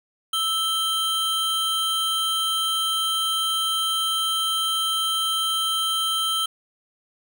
square tone pair together, 1318.5 / 3136 Hz, E6 / G7, 0 / 0 cents, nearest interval octave + minor third, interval 1500 cents, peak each -28 / -23 dBFS, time 0.33-6.46 s, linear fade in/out 5 ms, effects none

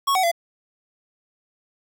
square tone with pitch steps, 1105 / 751 / 680 Hz, C#6 / F#5 / F5, -6 / +26 / -46 cents, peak -18 dBFS, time 0.07-0.316 s, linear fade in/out 10 ms, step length 82 ms, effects 8-bit

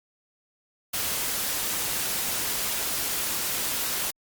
white noise, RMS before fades -28 dBFS, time 0.93-4.11 s, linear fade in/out 10 ms, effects Opus 48 kbps

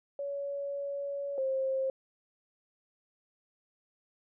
sine tone pair in turn, 563 / 531.4 Hz, C#5 / C5, +27 / +27 cents, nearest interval minor second, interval 100 cents, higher first, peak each -33 / -28 dBFS, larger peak second, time 0.19-1.38 / 1.38-1.9 s, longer first, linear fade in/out 2 ms, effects none

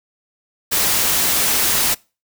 white noise, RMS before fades -17 dBFS, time 0.71-1.95 s, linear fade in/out 20 ms, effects noise-tail reverb RT60 0.3 s tail -24 dB re dry

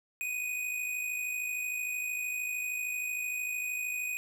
square tone with amplitude modulation, 2489 Hz, D#7, in tune, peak -31 dBFS, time 0.21-4.17 s, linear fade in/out 0 ms, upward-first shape sine, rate 53.1 Hz, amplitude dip 45%, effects none

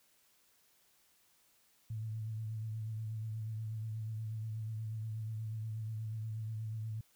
sine tone with vibrato, 110 Hz, A2, in tune, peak -37 dBFS, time 1.9-7.01 s, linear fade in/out 5 ms, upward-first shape triangle, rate 8.3 Hz, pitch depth 42 cents each way, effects white hiss -70 dBFS RMS until 7.15 s

